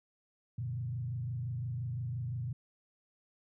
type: tone with frequency modulation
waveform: sine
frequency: 121.4 Hz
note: B2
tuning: 29 cents flat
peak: -34 dBFS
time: 0.58-2.53 s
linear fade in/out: 5 ms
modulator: 25.8 Hz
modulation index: 0.82
effects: none